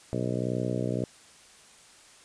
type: harmonic tone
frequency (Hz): 61.74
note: B1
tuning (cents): 0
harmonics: 2 / 3 / 4 / 5 / 6 / 7 / 8 / 9 / 10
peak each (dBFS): -32 / -34 / -35 / -36 / -37 / -37 / -38 / -39 / -39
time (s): 0.13-1.04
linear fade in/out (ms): 0
effects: white hiss -54 dBFS RMS until 2.24 s + resampled to 22050 Hz